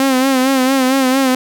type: tone with vibrato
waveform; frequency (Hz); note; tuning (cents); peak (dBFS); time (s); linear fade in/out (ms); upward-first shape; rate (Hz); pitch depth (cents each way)
sawtooth; 263.2; C4; +10; -7; 0-1.35; 2; sine; 4.4; 60
effects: none